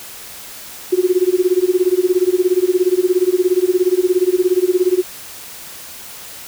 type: tone with tremolo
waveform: sine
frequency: 364.7 Hz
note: F#4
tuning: 25 cents flat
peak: -8 dBFS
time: 0.92-5.03 s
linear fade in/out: 10 ms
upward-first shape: sine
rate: 17 Hz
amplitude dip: 95%
effects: white hiss -34 dBFS RMS until 6.47 s

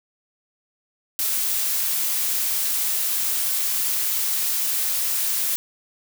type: noise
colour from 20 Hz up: blue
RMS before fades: -23 dBFS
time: 1.19-5.56 s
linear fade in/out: 0 ms
effects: none

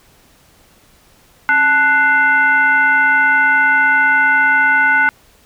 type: tone with frequency modulation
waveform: sine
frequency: 1480 Hz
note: F#6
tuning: in tune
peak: -9 dBFS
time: 1.49-5.09 s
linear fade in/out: 0 ms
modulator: 605 Hz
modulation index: 0.85
effects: pink hiss -50 dBFS RMS until 5.45 s

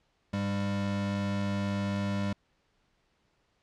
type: tone pair together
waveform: square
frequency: 100.52 / 199.2 Hz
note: G2 / G3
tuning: +44 / +28 cents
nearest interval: octave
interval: 1184 cents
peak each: -34 / -31 dBFS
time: 0.33-2.33 s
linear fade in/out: 5 ms
effects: pink hiss -72 dBFS RMS until 3.62 s + low-pass 5000 Hz 12 dB/octave

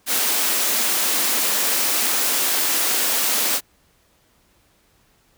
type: high-pass noise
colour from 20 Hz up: white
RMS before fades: -20 dBFS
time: 0.06-3.61 s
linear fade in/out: 50 ms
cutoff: 210 Hz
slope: 48 dB/octave
effects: pink hiss -60 dBFS RMS until 5.37 s

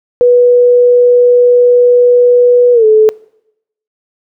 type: tone with pitch glide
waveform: sine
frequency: 489.1 to 433.2 Hz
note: B4 to A4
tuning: -17 to -27 cents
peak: -3 dBFS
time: 0.21-3.09 s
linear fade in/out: 0 ms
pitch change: -210 cents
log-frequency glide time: 2.73-2.85 s
effects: noise-tail reverb RT60 0.8 s tail -23 dB re dry

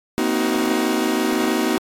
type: chord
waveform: 40% pulse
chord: C half-diminished seventh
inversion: third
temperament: just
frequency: 235.5 / 261.6 / 314 / 376.7 Hz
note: Bb3 / C4 / Eb4 / Gb4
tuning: +18 / 0 / +16 / +31 cents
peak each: -23 / -24 / -22 / -23 dBFS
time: 0.18-1.78 s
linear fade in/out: 0 ms
effects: AAC 48 kbps

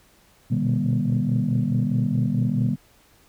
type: tone cluster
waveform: sine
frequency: 120.9 / 125.6 / 151.1 / 197.7 / 239.3 Hz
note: B2 / B2 / D3 / G3 / A#3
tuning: -36 / +30 / +50 / +15 / +46 cents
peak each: -25 dBFS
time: 0.5-2.76 s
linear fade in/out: 20 ms
effects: tanh soft clip ceiling -12 dBFS + pink hiss -57 dBFS RMS until 3.28 s

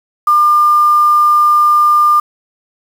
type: tone with quantisation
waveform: sine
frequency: 1200 Hz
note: D6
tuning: 37 cents sharp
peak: -6 dBFS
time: 0.27-2.2 s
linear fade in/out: 5 ms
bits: 5
effects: none

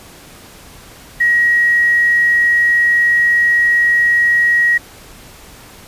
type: tone with quantisation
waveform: sine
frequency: 1900 Hz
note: A#6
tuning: 33 cents sharp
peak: -9 dBFS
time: 1.2-4.78 s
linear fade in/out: 10 ms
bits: 6
effects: pink hiss -39 dBFS RMS until 5.87 s + resampled to 32000 Hz

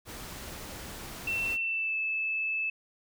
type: noise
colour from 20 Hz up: pink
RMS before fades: -42 dBFS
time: 0.05-1.58 s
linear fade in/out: 50 ms
type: tone with pitch glide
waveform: sine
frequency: 2692 to 2618 Hz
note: E7 to E7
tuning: +36 to -13 cents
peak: -28 dBFS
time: 1.27-2.7 s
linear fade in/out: 5 ms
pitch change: -49 cents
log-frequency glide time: 1.6-1.97 s
effects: none

